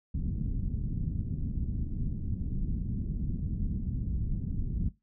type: low-pass noise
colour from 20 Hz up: pink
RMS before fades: -32 dBFS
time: 0.14-4.89 s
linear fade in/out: 5 ms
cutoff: 220 Hz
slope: 24 dB/octave
effects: noise-tail reverb RT60 0.2 s tail -18 dB re dry